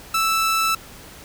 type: tone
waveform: sawtooth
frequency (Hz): 1319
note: E6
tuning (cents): +1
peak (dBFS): -14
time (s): 0.14-0.75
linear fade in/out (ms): 5
effects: pink hiss -42 dBFS RMS until 1.24 s